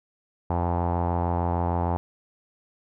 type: tone with low-pass filter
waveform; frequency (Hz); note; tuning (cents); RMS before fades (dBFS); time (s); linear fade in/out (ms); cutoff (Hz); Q
sawtooth; 86.6; F2; -14; -25; 0.5-1.97; 0; 860; 4.7
effects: none